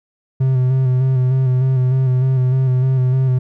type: tone with vibrato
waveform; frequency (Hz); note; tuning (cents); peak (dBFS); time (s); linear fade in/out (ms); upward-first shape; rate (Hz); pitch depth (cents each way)
triangle; 129.5; C3; -17; -10; 0.4-3.39; 10; square; 3.3; 29
effects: none

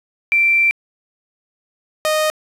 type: tone pair in turn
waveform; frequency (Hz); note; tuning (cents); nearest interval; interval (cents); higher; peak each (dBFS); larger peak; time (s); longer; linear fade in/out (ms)
sine / sawtooth; 2349 / 618.6; D7 / D#5; 0 / -10; octave + major seventh; 2310; first; -11; neither; 0.32-0.71 / 2.05-2.3; first; 0
effects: resampled to 32000 Hz + 7-bit

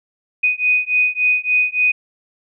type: beating tone pair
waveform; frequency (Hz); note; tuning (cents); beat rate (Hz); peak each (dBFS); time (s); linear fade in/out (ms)
sine; 2489 / 2492.5; D#7 / D#7; 0 / +2; 3.5; -17 / -17; 0.43-1.92; 10
effects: none

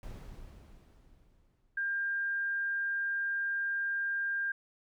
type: noise with exponential decay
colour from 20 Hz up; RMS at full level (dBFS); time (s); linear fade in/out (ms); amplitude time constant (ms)
brown; -42; 0.03-2.33; 1; 500
type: tone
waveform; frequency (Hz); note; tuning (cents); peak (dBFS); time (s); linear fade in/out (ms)
sine; 1600; G6; +35; -30; 1.77-4.52; 5
effects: none

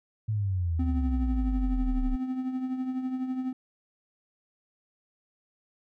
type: exponential sweep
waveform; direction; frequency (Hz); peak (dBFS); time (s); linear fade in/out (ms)
sine; down; 111 to 33.06; -25; 0.28-2.16; 10
type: tone with tremolo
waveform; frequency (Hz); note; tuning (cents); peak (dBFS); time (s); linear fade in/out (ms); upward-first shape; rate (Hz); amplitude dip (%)
triangle; 257.6; C4; -27; -24; 0.79-3.53; 5; triangle; 12; 60
effects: none

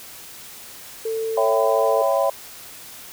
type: tone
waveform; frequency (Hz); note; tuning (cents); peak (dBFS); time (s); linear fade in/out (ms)
sine; 446.6; A4; +26; -22; 1.05-2.02; 5
type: chord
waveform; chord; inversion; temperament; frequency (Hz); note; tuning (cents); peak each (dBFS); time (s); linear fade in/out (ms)
sine; C# half-diminished seventh; none; equal with one note detuned; 554.4 / 659.3 / 784 / 1007.4; C#5 / E5 / G5 / B5; 0 / 0 / 0 / +34; -20 / -21 / -25 / -25; 1.37-2.3; 5
effects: white hiss -40 dBFS RMS until 3.12 s

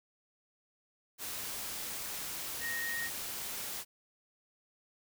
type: tone in noise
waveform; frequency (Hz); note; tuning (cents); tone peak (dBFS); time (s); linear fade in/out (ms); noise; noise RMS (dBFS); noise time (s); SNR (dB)
sine; 1864.7; A#6; 0; -35; 2.6-3.1; 50; white; -40; 1.18-3.85; +2
effects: none

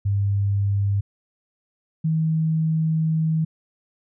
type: tone pair in turn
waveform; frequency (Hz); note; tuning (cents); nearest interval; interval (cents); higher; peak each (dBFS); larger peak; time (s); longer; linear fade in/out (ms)
sine; 100 / 159.43; G2 / D#3; +35 / +43; minor sixth; 808; second; -18; neither; 0.05-1.01 / 2.04-3.45; second; 10
effects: none

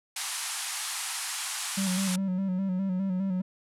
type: band-pass noise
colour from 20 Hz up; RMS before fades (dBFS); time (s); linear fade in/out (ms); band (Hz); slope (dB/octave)
white; -34; 0.16-2.16; 5; 760 to 11000; 48
type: tone with vibrato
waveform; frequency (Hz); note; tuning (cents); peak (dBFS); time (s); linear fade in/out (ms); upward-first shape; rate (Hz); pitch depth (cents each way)
triangle; 188.7; F#3; +34; -24; 1.77-3.42; 10; square; 4.9; 49
effects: none

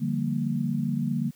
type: chord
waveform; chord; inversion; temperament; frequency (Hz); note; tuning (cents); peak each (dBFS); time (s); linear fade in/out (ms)
sine; G minor seventh; second; equal with one note detuned; 146.83 / 174.61 / 196 / 232; D3 / F3 / G3 / Bb3; 0 / 0 / 0 / -8; -29 / -33 / -31 / -28; 0-1.31; 20
effects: white hiss -59 dBFS RMS until 1.35 s

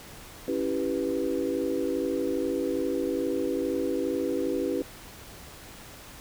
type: chord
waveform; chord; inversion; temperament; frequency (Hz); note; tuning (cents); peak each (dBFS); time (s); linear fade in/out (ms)
sine; C# half-diminished seventh; none; equal; 277.2 / 329.6 / 392 / 493.9; C#4 / E4 / G4 / B4; 0 / 0 / 0 / 0; -31; 0.48-4.82; 2
effects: pink hiss -46 dBFS RMS until 6.2 s

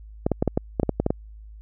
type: clicks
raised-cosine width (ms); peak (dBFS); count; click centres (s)
2; -7; 11; 0.265 / 0.317 / 0.425 / 0.477 / 0.575 / 0.798 / 0.832 / 0.893 / 1 / 1.064 / 1.105
effects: added 53 Hz sine -40 dBFS peak until 1.61 s

